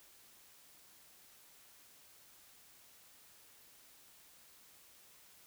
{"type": "silence", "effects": ["white hiss -62 dBFS RMS until 5.46 s"]}